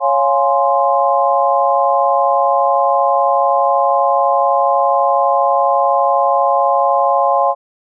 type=chord; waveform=sine; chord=Db major seventh; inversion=none; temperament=equal; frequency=554.4 / 698.5 / 830.6 / 1046.5 Hz; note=Db5 / F5 / Ab5 / C6; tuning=0 / 0 / 0 / 0 cents; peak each=-16 dBFS; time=0-7.55 s; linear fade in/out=50 ms; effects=none